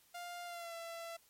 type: tone with pitch glide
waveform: sawtooth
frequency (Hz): 701 to 670.5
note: F5 to E5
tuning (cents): +6 to +29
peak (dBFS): -40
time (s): 0.14-1.17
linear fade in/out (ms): 10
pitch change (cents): -77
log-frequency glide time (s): 0.45-0.74
effects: white hiss -68 dBFS RMS until 1.29 s + MP3 64 kbps